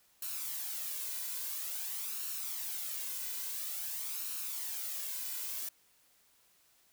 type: noise with flanger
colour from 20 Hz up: blue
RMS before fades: -39 dBFS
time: 0.22-5.69 s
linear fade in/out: 5 ms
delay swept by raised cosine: 0.72 to 2.02 ms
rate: 0.49 Hz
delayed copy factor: +0.5
effects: white hiss -68 dBFS RMS until 6.92 s